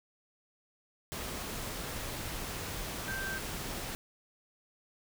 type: tone in noise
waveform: sine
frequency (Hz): 1565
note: G6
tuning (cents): -3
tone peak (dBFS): -36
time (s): 3.08-3.38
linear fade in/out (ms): 0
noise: pink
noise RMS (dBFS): -39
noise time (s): 1.12-3.95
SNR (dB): 0
effects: none